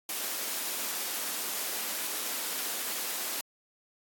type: high-pass noise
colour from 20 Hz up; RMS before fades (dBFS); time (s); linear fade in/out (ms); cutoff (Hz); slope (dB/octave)
white; -34; 0.09-3.41; 2; 220; 24
effects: AAC 64 kbps